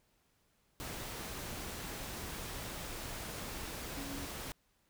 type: tone in noise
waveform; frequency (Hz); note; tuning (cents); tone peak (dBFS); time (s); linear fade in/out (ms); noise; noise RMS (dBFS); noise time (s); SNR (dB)
sine; 277.2; C#4; 0; -44; 3.97-4.25; 0; pink; -43; 0.8-4.52; -4
effects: pink hiss -74 dBFS RMS until 4.89 s